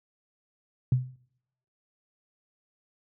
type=tone with exponential decay; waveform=sine; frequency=127 Hz; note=B2; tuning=49 cents sharp; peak=-16 dBFS; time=0.92-1.16 s; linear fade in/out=2 ms; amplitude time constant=52 ms; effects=noise-tail reverb RT60 0.8 s tail -25 dB re dry + high-pass 60 Hz 12 dB/octave